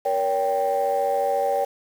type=chord; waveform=sine; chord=G diminished; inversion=first; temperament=just; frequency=470.4 / 564.5 / 784 Hz; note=Bb4 / Db5 / G5; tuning=+16 / +31 / 0 cents; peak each=-26 / -22 / -22 dBFS; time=0.05-1.65 s; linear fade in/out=10 ms; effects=tanh soft clip ceiling -14 dBFS + 7-bit